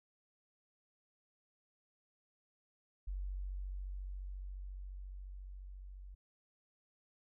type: tone with level ramp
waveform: sine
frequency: 47.15 Hz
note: F#1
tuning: 33 cents sharp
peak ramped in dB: -37 to -48 dBFS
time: 3.07-6.15 s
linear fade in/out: 10 ms
effects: none